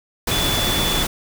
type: tone in noise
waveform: sine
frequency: 3458 Hz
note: A7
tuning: 31 cents flat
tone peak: -22 dBFS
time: 0.31-1.03 s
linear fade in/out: 5 ms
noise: pink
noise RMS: -21 dBFS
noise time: 0.27-1.07 s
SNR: -4 dB
effects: none